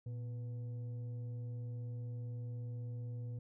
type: tone with frequency modulation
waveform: sine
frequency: 117.5 Hz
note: A#2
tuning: 14 cents sharp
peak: -39 dBFS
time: 0.06-3.39 s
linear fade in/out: 5 ms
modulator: 373 Hz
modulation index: 0.26
effects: tanh soft clip ceiling -35 dBFS